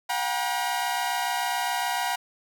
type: tone cluster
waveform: sawtooth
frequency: 724 / 791 / 957 Hz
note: F#5 / G5 / A#5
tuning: -38 / +15 / +45 cents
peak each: -26 / -27 / -25 dBFS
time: 0.09-2.16 s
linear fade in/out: 10 ms
effects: none